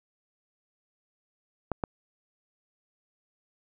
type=clicks; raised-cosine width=1 ms; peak=-14 dBFS; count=2; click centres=1.717 / 1.838 s; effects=none